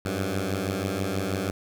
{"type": "beating tone pair", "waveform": "10% pulse", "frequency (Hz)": [92.5, 98.7], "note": ["F#2", "G2"], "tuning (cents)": [0, 12], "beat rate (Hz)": 6.2, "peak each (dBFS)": [-22, -20], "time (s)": [0.05, 1.51], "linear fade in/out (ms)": 5, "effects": []}